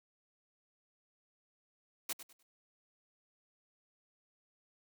white noise with echo, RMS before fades -37 dBFS, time 2.09-2.13 s, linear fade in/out 5 ms, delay 100 ms, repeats 3, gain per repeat -12 dB, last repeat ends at 2.43 s, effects high-pass 200 Hz 12 dB/octave

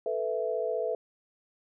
sine chord, A suspended second, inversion none, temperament just, 440 / 495 / 660 Hz, A4 / B4 / E5, 0 / +4 / +2 cents, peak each -32 dBFS, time 0.06-0.95 s, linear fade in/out 2 ms, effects none

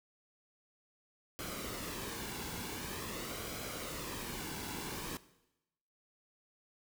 pink noise with flanger, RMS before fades -42 dBFS, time 1.39-5.17 s, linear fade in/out 0 ms, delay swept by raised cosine 1.1 to 1.63 ms, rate 0.46 Hz, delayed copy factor -0.5, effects noise-tail reverb RT60 0.9 s tail -17 dB re dry

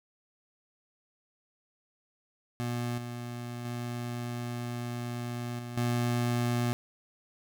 25% pulse tone with level steps, 120.6 Hz, B2, 41 cents flat, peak -27 / -33 / -30 / -34 / -23 dBFS, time 2.6-6.73 s, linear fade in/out 0 ms, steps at 2.98 / 3.65 / 5.59 / 5.77 s, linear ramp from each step 2 ms, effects none

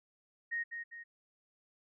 sine tone with echo, 1864.7 Hz, A#6, in tune, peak -33 dBFS, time 0.51-0.64 s, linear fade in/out 20 ms, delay 200 ms, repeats 2, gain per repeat -6 dB, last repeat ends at 1.04 s, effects none

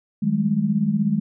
sine tone cluster, 156.8 / 194.2 / 210.6 Hz, D#3 / G3 / G#3, +14 / -16 / +24 cents, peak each -25 / -23 / -20 dBFS, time 0.22-1.2 s, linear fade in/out 10 ms, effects none

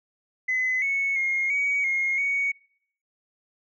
sine tone with pitch steps, 2027 / 2207 / 2142 / 2256 / 2146 / 2234 Hz, B6 / C#7 / C7 / C#7 / C7 / C#7, +45 / -8 / +40 / +30 / +43 / +13 cents, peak -21 dBFS, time 0.48-2.52 s, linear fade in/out 10 ms, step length 340 ms, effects noise-tail reverb RT60 0.6 s tail -23 dB re dry + tanh soft clip ceiling -17 dBFS

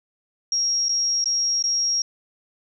sine tone with dropouts, 5600 Hz, F8, 4 cents sharp, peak -19 dBFS, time 0.52-2.02 s, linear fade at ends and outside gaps 2 ms, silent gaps 0.885-0.892 / 1.242-1.257 / 1.625-1.639 s, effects none

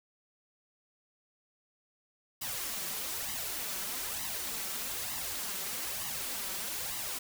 white noise with flanger, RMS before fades -37 dBFS, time 2.41-7.19 s, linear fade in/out 10 ms, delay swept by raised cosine 1 to 5.3 ms, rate 1.1 Hz, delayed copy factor +0.65, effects none

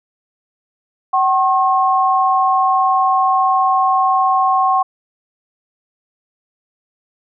sine tone pair together, 760 / 1078.5 Hz, F#5 / C#6, +46 / -48 cents, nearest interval tritone, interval 606 cents, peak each -14 dBFS, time 1.13-4.83 s, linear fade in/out 10 ms, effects none

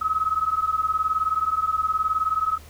sine beating tone pair, 1269 / 1288 Hz, D#6 / E6, +34 / -41 cents, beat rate 19 Hz, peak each -24 / -23 dBFS, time 0.01-2.58 s, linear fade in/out 10 ms, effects added 76 Hz sine -44 dBFS peak until 2.69 s + pink hiss -49 dBFS RMS until 2.69 s

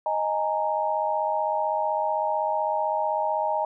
sine chord, D# suspended fourth, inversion none, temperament equal with one note detuned, 622.3 / 830.6 / 926.4 Hz, D#5 / G#5 / A#5, 0 / 0 / -11 cents, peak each -27 dBFS, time 0.06-3.65 s, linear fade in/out 2 ms, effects none

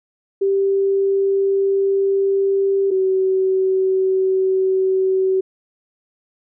sine tone pair in turn, 392 / 378.9 Hz, G4 / F#4, 0 / +41 cents, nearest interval minor second, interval 59 cents, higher first, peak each -14 dBFS, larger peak neither, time 0.41-2.91 / 2.91-5.41 s, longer neither, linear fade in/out 10 ms, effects none

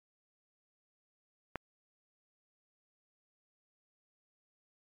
click, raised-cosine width 0.5 ms, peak -20 dBFS, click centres 1.557 s, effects MP3 64 kbps

